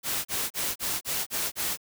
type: noise bursts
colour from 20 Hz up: white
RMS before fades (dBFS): -29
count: 7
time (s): 0.03-1.774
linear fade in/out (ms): 50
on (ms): 220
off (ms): 34
effects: none